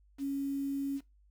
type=tone with quantisation; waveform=sine; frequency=277.2 Hz; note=C#4; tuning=in tune; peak=-31 dBFS; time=0.18-1.01 s; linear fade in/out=50 ms; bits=9; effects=noise-tail reverb RT60 0.2 s tail -19 dB re dry + added 50 Hz sine -61 dBFS peak until 1.3 s